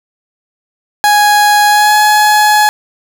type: tone with pitch glide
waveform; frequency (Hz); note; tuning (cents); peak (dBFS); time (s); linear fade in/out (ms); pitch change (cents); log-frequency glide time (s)
30% pulse; 830.6 to 844.6; G#5 to G#5; 0 to +29; -3; 1.04-2.69; 0; +29; 1.67-1.95
effects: none